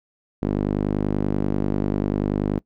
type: tone with band-pass filter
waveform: sawtooth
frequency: 50.3 Hz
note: G1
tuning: 45 cents sharp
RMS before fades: -23 dBFS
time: 0.42-2.59 s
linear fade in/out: 0 ms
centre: 280 Hz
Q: 1.4
effects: noise-tail reverb RT60 0.1 s tail -22 dB re dry